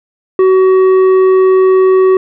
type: tone with tanh clipping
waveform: sine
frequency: 376.4 Hz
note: F#4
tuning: 30 cents sharp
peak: -6 dBFS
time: 0.39-2.17 s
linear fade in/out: 2 ms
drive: 8 dB
effects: none